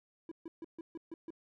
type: tone bursts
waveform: triangle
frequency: 329.6 Hz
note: E4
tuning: in tune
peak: -39 dBFS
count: 7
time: 0.29-1.305 s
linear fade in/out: 2 ms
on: 25 ms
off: 140 ms
effects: none